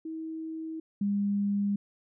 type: tone pair in turn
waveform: sine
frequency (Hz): 320.6 / 202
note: E4 / G#3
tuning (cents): -48 / -48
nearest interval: minor sixth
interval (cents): 800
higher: first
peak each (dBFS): -34 / -25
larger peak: second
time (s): 0.05-0.8 / 1.01-1.76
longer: neither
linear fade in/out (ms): 5
effects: none